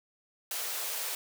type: high-pass noise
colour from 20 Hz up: white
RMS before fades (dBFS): -35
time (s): 0.51-1.15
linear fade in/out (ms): 2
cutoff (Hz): 400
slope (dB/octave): 48
effects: none